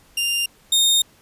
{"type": "tone pair in turn", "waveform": "sawtooth", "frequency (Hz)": [2794, 3681], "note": ["F7", "A#7"], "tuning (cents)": [0, -23], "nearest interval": "perfect fourth", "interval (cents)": 477, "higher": "second", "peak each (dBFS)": [-16, -11], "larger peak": "second", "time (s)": [[0.17, 0.46], [0.72, 1.02]], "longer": "second", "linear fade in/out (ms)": 5, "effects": ["pink hiss -54 dBFS RMS until 1.21 s", "resampled to 32000 Hz"]}